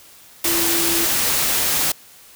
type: tone in noise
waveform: sine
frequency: 336 Hz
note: E4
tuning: 33 cents sharp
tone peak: -24 dBFS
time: 0.45-1.05 s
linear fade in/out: 5 ms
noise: white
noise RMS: -19 dBFS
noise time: 0.44-1.92 s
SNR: -8 dB
effects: white hiss -46 dBFS RMS until 2.35 s